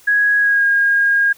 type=tone with pitch glide; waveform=sine; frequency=1661.2 to 1626.1 Hz; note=G#6 to G#6; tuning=0 to -37 cents; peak=-11 dBFS; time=0.07-1.33 s; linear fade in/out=10 ms; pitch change=-37 cents; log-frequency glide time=0.39-0.65 s; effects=white hiss -48 dBFS RMS until 1.37 s